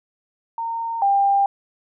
sine tone pair in turn, 918 / 795.5 Hz, A#5 / G5, -27 / +25 cents, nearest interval major second, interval 248 cents, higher first, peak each -23 / -14 dBFS, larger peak second, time 0.58-1.02 / 1.02-1.46 s, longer neither, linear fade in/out 2 ms, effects none

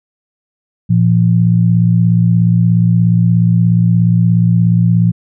sine tone pair together, 115.11 / 172 Hz, A#2 / F3, -21 / -26 cents, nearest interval perfect fifth, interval 695 cents, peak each -10 dBFS, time 0.89-5.12 s, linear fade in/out 20 ms, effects none

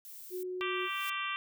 violet noise, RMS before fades -48 dBFS, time 0.05-0.43 s, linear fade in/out 0 ms
sine tone, 365.8 Hz, F#4, 20 cents flat, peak -35 dBFS, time 0.3-0.89 s, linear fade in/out 50 ms
harmonic tone, 390.9 Hz, G4, 5 cents flat, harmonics 3 / 4 / 5 / 6 / 7 / 8 / 9, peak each -37 / -43 / -43 / -41 / -39 / -43 / -47 dBFS, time 0.61-1.36 s, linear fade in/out 0 ms
blue noise with exponential growth, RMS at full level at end -41 dBFS, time 0.67-1.1 s, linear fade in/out 5 ms, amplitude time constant 92 ms
effects none

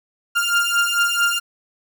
30% pulse beating tone pair, 1396.9 / 1401.4 Hz, F6 / F6, 0 / +6 cents, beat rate 4.5 Hz, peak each -17 / -17 dBFS, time 0.35-1.4 s, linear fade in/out 20 ms, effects none

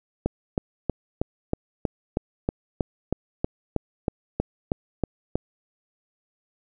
click train, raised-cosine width 2 ms, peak -9 dBFS, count 17, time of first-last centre 0.26-5.356 s, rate 3.14 Hz, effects none

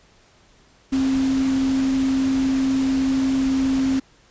sine tone in noise, 266.1 Hz, C4, 29 cents sharp, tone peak -17 dBFS, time 0.92-4 s, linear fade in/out 10 ms, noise pink, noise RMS -33 dBFS, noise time 0.92-4 s, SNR +13 dB, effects pink hiss -55 dBFS RMS until 4.3 s + resampled to 16000 Hz

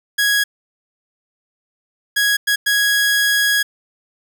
sawtooth tone bursts at uneven times, 1660 Hz, G#6, 1 cent flat, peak -10 dBFS, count 4, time 0.18-0.44 / 2.16-2.37 / 2.47-2.56 / 2.66-3.63 s, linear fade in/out 10 ms, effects none

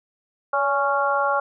harmonic tone with a mistuned harmonic, 277.2 Hz, C#4, in tune, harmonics 2 / 3 / 4 / 5, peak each -24 / -24 / -24 / -24 dBFS, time 0.53-1.4 s, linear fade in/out 5 ms, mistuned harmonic 2, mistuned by +39 cents, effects none

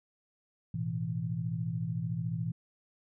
sine chord, A suspended second, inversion none, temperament just, 110 / 123.75 / 165 Hz, A2 / B2 / E3, 0 / +4 / +2 cents, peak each -37 / -36 / -34 dBFS, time 0.74-2.52 s, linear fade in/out 5 ms, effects none

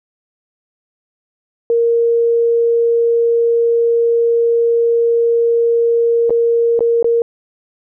sine tone with dropouts, 466.2 Hz, A#4, in tune, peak -10 dBFS, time 1.7-7.22 s, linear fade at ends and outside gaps 1 ms, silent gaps 6.296-6.305 / 6.792-6.806 / 7.027-7.044 s, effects none

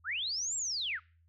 sine linear two-way sweep, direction up then down, 1149 to 7660 to 1149 Hz, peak -32 dBFS, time 0.04-1 s, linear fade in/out 50 ms, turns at 0.56 s, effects noise-tail reverb RT60 0.4 s tail -23 dB re dry + added 83 Hz sine -63 dBFS peak until 1.28 s

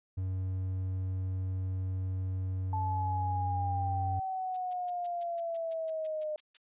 triangle tone, 93.6 Hz, F#2, 20 cents sharp, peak -29 dBFS, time 0.17-4.2 s, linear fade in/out 10 ms
sine linear sweep, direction down, 873 to 607 Hz, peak -32 dBFS, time 2.73-6.36 s, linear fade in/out 2 ms
violet noise bursts, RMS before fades -40 dBFS, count 13, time 4.54-6.571 s, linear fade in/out 5 ms, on 27 ms, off 140 ms
effects resampled to 8000 Hz

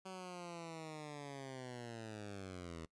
10% pulse linear sweep, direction down, 190 to 79.1 Hz, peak -38 dBFS, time 0.05-2.86 s, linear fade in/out 10 ms, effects noise-tail reverb RT60 0.1 s tail -21 dB re dry + resampled to 22050 Hz

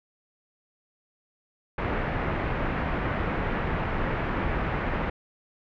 pink low-pass noise, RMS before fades -28 dBFS, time 1.78-5.1 s, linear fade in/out 5 ms, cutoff 2200 Hz, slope 24 dB/octave, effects none

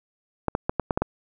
clicks, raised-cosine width 1 ms, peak -8 dBFS, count 7, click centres 0.483 / 0.551 / 0.695 / 0.797 / 0.908 / 0.975 / 1.02 s, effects none

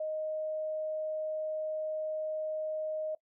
sine tone, 622.3 Hz, D#5, in tune, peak -32 dBFS, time 0-3.15 s, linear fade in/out 5 ms, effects noise-tail reverb RT60 0.1 s tail -20 dB re dry

